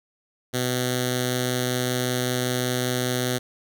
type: tone with notch filter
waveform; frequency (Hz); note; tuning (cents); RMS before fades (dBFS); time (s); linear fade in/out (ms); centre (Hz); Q
5% pulse; 125.2; B2; +24; -25; 0.53-3.39; 20; 1000; 0.64
effects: none